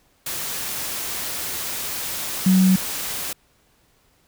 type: tone in noise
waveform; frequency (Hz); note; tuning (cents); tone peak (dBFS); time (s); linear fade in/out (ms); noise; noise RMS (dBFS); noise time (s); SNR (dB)
sine; 187.1; F#3; +20; -12; 2.46-2.76; 5; white; -28; 0.26-3.33; +13
effects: pink hiss -61 dBFS RMS until 4.27 s